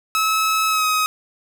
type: tone with pitch glide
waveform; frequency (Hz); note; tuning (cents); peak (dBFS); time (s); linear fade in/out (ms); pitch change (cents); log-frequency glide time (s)
sawtooth; 1294 to 1264.4; E6 to D#6; -32 to +27; -13; 0.15-1.06; 0; -41; 0.68-0.85
effects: none